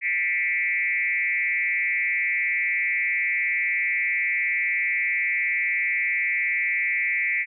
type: tone with frequency modulation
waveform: sine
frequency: 2140 Hz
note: C7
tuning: 38 cents sharp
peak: -21 dBFS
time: 0.01-7.46 s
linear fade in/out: 50 ms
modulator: 179 Hz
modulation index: 1.4
effects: none